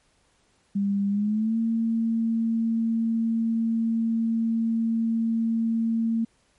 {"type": "tone with pitch glide", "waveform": "sine", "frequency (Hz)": [200, 227.1], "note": ["G3", "A#3"], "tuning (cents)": [35, -45], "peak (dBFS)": -21, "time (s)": [0.75, 6.25], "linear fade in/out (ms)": 10, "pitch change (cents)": 220, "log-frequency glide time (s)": [1.09, 1.57], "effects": ["pink hiss -65 dBFS RMS until 6.58 s", "MP3 48 kbps"]}